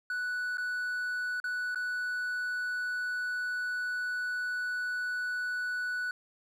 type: tone with dropouts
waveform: triangle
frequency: 1481 Hz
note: F#6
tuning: 1 cent sharp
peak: -29 dBFS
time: 0.1-6.11 s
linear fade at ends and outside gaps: 2 ms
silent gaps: 0.572-0.581 / 1.401-1.441 / 1.747-1.757 s
effects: none